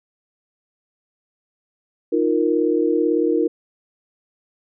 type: chord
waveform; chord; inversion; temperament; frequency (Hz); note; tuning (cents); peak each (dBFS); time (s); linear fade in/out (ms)
sine; Eb suspended second; none; equal; 311.1 / 349.2 / 466.2; Eb4 / F4 / Bb4; 0 / 0 / 0; -20; 2.12-3.48; 10
effects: none